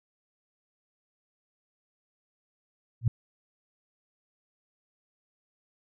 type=tone with exponential growth; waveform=sine; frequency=117.3 Hz; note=A#2; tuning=11 cents sharp; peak=-16 dBFS; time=3.01-3.08 s; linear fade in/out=5 ms; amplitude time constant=15 ms; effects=none